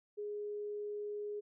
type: tone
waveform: sine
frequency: 415.3 Hz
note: G#4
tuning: in tune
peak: -38 dBFS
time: 0.17-1.41 s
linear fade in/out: 20 ms
effects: none